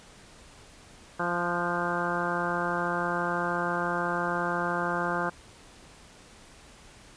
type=harmonic tone with a mistuned harmonic; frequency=174 Hz; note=F3; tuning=6 cents flat; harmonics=1 / 2 / 3 / 4 / 5 / 6 / 7 / 8 / 9; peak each=-35 / -35 / -35 / -35 / -35 / -35 / -35 / -35 / -35 dBFS; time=1.19-5.3 s; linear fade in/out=10 ms; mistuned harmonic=8; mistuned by=+34 cents; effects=pink hiss -52 dBFS RMS until 7.16 s + resampled to 22050 Hz